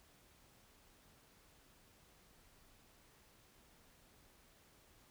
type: silence
effects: pink hiss -67 dBFS RMS until 5.1 s